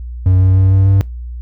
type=tone with pitch steps; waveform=triangle; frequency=92.8 / 93.93 / 95.08 / 96.24 / 97.41 Hz; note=F#2 / F#2 / F#2 / G2 / G2; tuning=+6 / +27 / +48 / -31 / -10 cents; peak=-5 dBFS; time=0.26-1.01 s; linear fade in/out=0 ms; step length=150 ms; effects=noise-tail reverb RT60 0.2 s tail -22 dB re dry + added 60 Hz sine -23 dBFS peak until 1.41 s